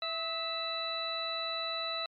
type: harmonic tone with a mistuned harmonic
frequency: 660 Hz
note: E5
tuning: 2 cents sharp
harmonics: 1 / 2 / 3 / 4 / 6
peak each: -40 / -39 / -46 / -43 / -35 dBFS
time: 0.02-2.06 s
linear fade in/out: 2 ms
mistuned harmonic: 2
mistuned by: -41 cents
effects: MP3 48 kbps